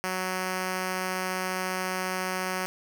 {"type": "tone", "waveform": "5% pulse", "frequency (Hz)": 185.5, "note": "F#3", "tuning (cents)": 5, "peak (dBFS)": -17, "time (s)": [0.04, 2.66], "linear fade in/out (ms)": 0, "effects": []}